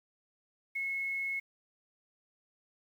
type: tone with quantisation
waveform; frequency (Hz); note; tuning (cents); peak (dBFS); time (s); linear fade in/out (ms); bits
sine; 2182; C#7; -28; -32; 0.75-1.4; 10; 10
effects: none